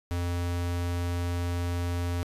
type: tone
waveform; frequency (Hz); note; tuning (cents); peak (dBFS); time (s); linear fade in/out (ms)
square; 87.31; F2; 0; -28; 0.11-2.23; 0
effects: resampled to 32000 Hz